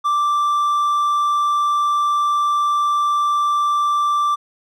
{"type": "tone", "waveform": "triangle", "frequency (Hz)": 1174, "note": "D6", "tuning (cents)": -1, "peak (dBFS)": -13, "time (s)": [0.04, 4.36], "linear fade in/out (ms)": 20, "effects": []}